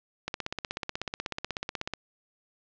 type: click train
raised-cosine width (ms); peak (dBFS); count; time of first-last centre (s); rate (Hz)
0.2; -14; 28; 0.28-1.936; 16.3
effects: low-pass 5000 Hz 12 dB/octave